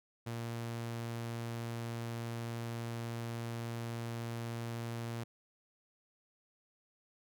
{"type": "tone", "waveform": "sawtooth", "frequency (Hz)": 116.54, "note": "A#2", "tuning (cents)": 0, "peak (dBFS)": -34, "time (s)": [0.26, 5.24], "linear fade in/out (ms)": 10, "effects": []}